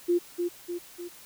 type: tone with echo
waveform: sine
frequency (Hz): 349.2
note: F4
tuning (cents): 0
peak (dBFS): -20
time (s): 0.08-0.19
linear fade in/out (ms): 20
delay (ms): 300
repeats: 3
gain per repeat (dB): -5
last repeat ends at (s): 1.09
effects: white hiss -50 dBFS RMS until 1.25 s